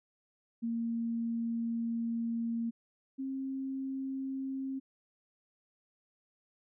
sine tone pair in turn, 231.1 / 267.4 Hz, A#3 / C4, -15 / +38 cents, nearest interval minor third, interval 253 cents, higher second, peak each -31 / -34 dBFS, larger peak first, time 0.62-2.71 / 3.18-4.8 s, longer first, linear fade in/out 20 ms, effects none

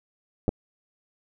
clicks, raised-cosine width 2 ms, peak -11 dBFS, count 2, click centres 0.481 / 0.491 s, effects none

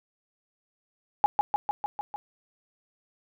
sine tone with echo, 830.6 Hz, G#5, in tune, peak -14 dBFS, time 1.24-1.26 s, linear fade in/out 0 ms, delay 150 ms, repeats 6, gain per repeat -3 dB, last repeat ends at 2.16 s, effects none

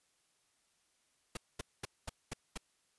pink noise bursts, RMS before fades -40 dBFS, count 6, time 1.35-2.576 s, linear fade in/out 5 ms, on 21 ms, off 220 ms, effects white hiss -75 dBFS RMS until 2.98 s + resampled to 24000 Hz

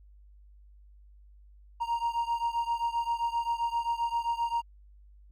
triangle beating tone pair, 932.3 / 939.9 Hz, A#5 / A#5, 0 / +14 cents, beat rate 7.6 Hz, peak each -28 / -30 dBFS, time 1.8-4.62 s, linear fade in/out 20 ms, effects added 50 Hz sine -52 dBFS peak until 5.31 s + Opus 48 kbps

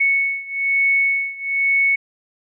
sine beating tone pair, 2212 / 2213.1 Hz, C#7 / C#7, -4 / -3 cents, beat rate 1.1 Hz, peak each -18 / -20 dBFS, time 0-1.96 s, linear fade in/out 10 ms, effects none

